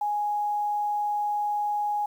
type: tone with quantisation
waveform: sine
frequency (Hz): 830.6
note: G#5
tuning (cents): 0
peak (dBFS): -24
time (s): 0.01-2.06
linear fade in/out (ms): 5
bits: 9
effects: none